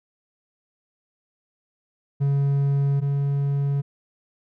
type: tone pair in turn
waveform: triangle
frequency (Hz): 140 / 140.66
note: C#3 / C#3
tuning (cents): +18 / +26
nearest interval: unison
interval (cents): 8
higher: second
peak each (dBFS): -16 / -18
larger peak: first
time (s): 2.2-3.01 / 3.01-3.82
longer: neither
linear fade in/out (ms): 20
effects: none